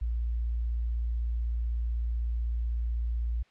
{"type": "tone", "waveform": "sine", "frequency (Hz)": 58, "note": "A#1", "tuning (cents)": -8, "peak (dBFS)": -27, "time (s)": [0.01, 3.43], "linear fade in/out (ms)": 10, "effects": ["white hiss -64 dBFS RMS until 3.5 s", "low-pass 3000 Hz 12 dB/octave"]}